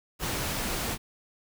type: noise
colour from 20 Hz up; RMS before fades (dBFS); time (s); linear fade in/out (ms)
pink; -31; 0.19-0.98; 50
effects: none